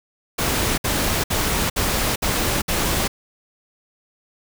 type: noise bursts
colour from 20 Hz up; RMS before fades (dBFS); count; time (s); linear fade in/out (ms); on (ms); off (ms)
pink; -21; 6; 0.38-3.08; 10; 400; 60
effects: none